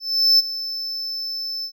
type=tone with ADSR envelope; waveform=triangle; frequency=5274 Hz; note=E8; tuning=in tune; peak=-9 dBFS; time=0-1.72 s; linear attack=390 ms; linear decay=21 ms; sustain=-15 dB; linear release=78 ms; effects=none